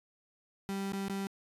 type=tone with dropouts; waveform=35% pulse; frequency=196 Hz; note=G3; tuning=in tune; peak=-32 dBFS; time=0.69-1.27 s; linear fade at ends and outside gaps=0 ms; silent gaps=0.921-0.933 / 1.083-1.097 s; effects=resampled to 32000 Hz